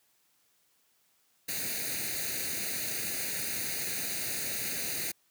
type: noise with comb filter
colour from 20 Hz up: white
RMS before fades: -34 dBFS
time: 1.48-5.12 s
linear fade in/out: 10 ms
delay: 0.46 ms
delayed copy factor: +0.8
effects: white hiss -70 dBFS RMS until 5.3 s + high-pass 80 Hz 12 dB/octave